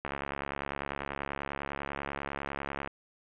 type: click train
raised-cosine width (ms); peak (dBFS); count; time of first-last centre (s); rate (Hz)
0.5; -19; 199; 0.05-2.875; 70.1
effects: resampled to 8000 Hz + 9-bit